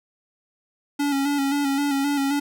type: tone with vibrato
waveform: square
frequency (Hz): 280.9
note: C#4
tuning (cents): +23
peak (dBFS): -21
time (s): 0.99-2.4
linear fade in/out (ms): 10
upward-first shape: square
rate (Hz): 3.8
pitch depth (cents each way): 36
effects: none